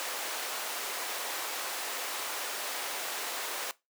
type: high-pass noise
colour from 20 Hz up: pink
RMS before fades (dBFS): -36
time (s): 0-3.71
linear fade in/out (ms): 0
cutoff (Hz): 580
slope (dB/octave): 12
effects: noise-tail reverb RT60 0.2 s tail -19 dB re dry + high-pass 300 Hz 12 dB/octave